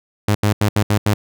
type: tone bursts at uneven times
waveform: sawtooth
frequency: 103.83 Hz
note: G#2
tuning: in tune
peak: -9 dBFS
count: 6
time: 0.28-0.35 / 0.43-0.53 / 0.61-0.69 / 0.76-0.83 / 0.9-0.98 / 1.06-1.14 s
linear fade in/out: 5 ms
effects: none